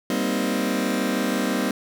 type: chord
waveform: sawtooth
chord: C minor seventh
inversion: second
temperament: just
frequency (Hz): 196.22 / 235.5 / 261.6 / 314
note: G3 / Bb3 / C4 / Eb4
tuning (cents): +2 / +18 / 0 / +16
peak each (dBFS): -23 / -23 / -22 / -25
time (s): 0.1-1.71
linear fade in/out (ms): 2
effects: none